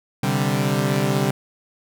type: chord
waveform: sawtooth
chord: C suspended second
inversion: none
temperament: equal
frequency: 130.81 / 146.83 / 196 Hz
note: C3 / D3 / G3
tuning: 0 / 0 / 0 cents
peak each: -19 dBFS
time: 0.23-1.31 s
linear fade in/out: 5 ms
effects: none